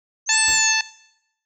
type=linear two-way sweep; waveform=sine; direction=up then down; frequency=6010 to 8220 to 6110 Hz; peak=-19 dBFS; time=0.26-0.76 s; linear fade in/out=50 ms; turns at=0.39 s
type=harmonic tone; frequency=880 Hz; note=A5; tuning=in tune; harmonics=1 / 2 / 3 / 4 / 5 / 6 / 7; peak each=-28 / -22 / -23 / -29 / -23 / -33 / -27 dBFS; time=0.29-0.81 s; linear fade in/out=2 ms
type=noise with exponential decay; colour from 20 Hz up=pink; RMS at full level=-32 dBFS; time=0.48-0.76 s; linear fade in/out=1 ms; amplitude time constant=59 ms
effects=noise-tail reverb RT60 0.8 s tail -19 dB re dry